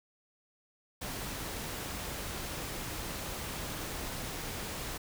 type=noise; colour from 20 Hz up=pink; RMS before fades=-39 dBFS; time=1.01-4.98 s; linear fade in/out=10 ms; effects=none